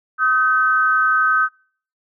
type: tone pair together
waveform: sine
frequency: 1265.3 / 1534 Hz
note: D#6 / G6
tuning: +29 / -38 cents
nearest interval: minor third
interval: 333 cents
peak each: -16 dBFS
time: 0.18-1.49 s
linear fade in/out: 50 ms
effects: noise-tail reverb RT60 0.5 s tail -24 dB re dry